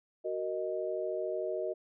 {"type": "chord", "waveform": "sine", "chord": "D# minor", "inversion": "first", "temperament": "just", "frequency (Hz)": [373.4, 466.7, 622.3], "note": ["F#4", "A#4", "D#5"], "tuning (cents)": [16, 2, 0], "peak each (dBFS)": [-36, -38, -35], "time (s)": [0.24, 1.74], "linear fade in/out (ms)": 20, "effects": []}